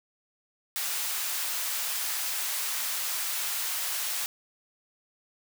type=high-pass noise; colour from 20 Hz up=white; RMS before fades=-31 dBFS; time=0.76-4.26 s; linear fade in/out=0 ms; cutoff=850 Hz; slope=12 dB/octave; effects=none